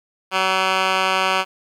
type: tone with band-pass filter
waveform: 10% pulse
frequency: 188.9 Hz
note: F#3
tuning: 36 cents sharp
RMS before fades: -19 dBFS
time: 0.31-1.45 s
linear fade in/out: 50 ms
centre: 2000 Hz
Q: 1.2
effects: 8-bit